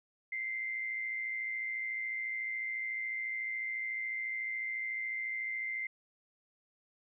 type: tone with amplitude modulation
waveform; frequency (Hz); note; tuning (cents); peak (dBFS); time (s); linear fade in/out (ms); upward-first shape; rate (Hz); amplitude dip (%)
sine; 2084; C7; -7; -32; 0.32-5.87; 5; sine; 114; 50
effects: none